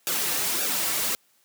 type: noise with flanger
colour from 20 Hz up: white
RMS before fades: -26 dBFS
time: 0.07-1.15 s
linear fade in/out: 0 ms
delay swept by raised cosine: 0.95 to 4.85 ms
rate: 1.8 Hz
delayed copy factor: -0.75
effects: white hiss -64 dBFS RMS until 1.44 s + high-pass 150 Hz 12 dB/octave